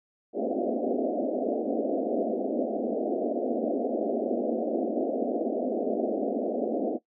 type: band-pass noise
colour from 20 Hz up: pink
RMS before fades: -28 dBFS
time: 0.33-6.99 s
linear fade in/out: 50 ms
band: 220 to 710 Hz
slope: 96 dB/octave
effects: noise-tail reverb RT60 0.1 s tail -17 dB re dry